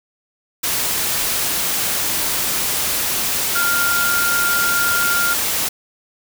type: tone in noise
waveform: sine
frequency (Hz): 1400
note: F6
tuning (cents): +4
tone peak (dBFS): -17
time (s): 3.55-5.34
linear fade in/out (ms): 10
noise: white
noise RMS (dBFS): -20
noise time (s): 0.63-5.69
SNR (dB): 0
effects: none